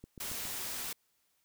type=click train; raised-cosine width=3 ms; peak=-34 dBFS; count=4; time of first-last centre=0.04-0.453 s; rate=7.26 Hz
type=noise; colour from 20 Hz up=white; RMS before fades=-39 dBFS; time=0.2-0.93 s; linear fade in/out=5 ms
effects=white hiss -75 dBFS RMS until 1.44 s